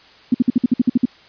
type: tone bursts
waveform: sine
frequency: 246.9 Hz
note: B3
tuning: in tune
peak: -9 dBFS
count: 10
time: 0.32-1.055 s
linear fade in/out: 5 ms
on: 24 ms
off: 55 ms
effects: white hiss -47 dBFS RMS until 1.28 s + resampled to 11025 Hz